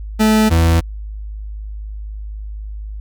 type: tone pair in turn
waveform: 40% pulse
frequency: 217.1 / 82.65 Hz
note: A3 / E2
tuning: -23 / +5 cents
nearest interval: octave + perfect fourth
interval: 1672 cents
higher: first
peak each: -9 dBFS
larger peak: neither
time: 0.19-0.5 / 0.5-0.81 s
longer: neither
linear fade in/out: 20 ms
effects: added 52 Hz sine -25 dBFS peak until 3 s